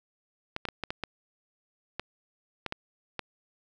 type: clicks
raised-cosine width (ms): 0.3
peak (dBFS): -16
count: 10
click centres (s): 0.564 / 0.653 / 0.687 / 0.837 / 0.905 / 1.037 / 1.996 / 2.663 / 2.724 / 3.193
effects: none